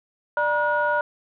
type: tone cluster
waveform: sine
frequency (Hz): 594 / 954 / 1446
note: D5 / A#5 / F#6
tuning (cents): +20 / +40 / -40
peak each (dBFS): -23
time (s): 0.37-1.01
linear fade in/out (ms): 2
effects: tanh soft clip ceiling -11 dBFS